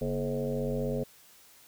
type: tone with frequency modulation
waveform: sine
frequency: 333.6 Hz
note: E4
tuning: 21 cents sharp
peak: -28 dBFS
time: 0.01-1.04 s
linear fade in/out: 10 ms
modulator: 95.5 Hz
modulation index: 2.6
effects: white hiss -57 dBFS RMS until 1.67 s